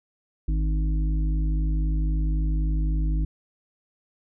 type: harmonic tone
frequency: 51.91 Hz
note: G#1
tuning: in tune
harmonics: 1 / 3 / 5 / 6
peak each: -21 / -31 / -39 / -37 dBFS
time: 0.48-3.25 s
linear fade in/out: 5 ms
effects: none